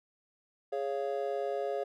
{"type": "chord", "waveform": "triangle", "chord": "Db major", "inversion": "second", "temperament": "just", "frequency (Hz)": [415.8, 554.4, 693], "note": ["Ab4", "Db5", "F5"], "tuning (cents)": [2, 0, -14], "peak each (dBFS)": [-33, -33, -35], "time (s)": [0.72, 1.84], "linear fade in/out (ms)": 10, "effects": []}